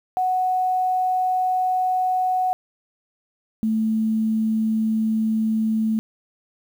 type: tone pair in turn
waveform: sine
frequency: 740 / 220 Hz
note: F#5 / A3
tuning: 0 / 0 cents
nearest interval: octave + major sixth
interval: 2100 cents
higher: first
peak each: -18 dBFS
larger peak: neither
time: 0.17-2.53 / 3.63-5.99 s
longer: neither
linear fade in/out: 0 ms
effects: 8-bit